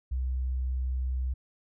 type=tone; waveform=sine; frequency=63.9 Hz; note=C2; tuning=40 cents flat; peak=-27 dBFS; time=0.11-1.34 s; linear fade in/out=10 ms; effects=none